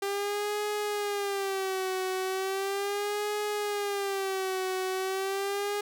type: tone with vibrato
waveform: sawtooth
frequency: 395.3 Hz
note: G4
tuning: 15 cents sharp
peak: -25 dBFS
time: 0.02-5.81 s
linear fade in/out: 5 ms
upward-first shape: sine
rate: 0.37 Hz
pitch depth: 96 cents each way
effects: none